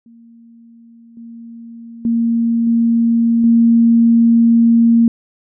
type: tone with level steps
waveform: sine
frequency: 231.6 Hz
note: A#3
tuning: 11 cents flat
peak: -40 / -31 / -12 / -10 / -7 dBFS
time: 0.06-5.08 s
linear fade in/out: 2 ms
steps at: 1.17 / 2.05 / 2.67 / 3.44 s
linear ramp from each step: 2 ms
effects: none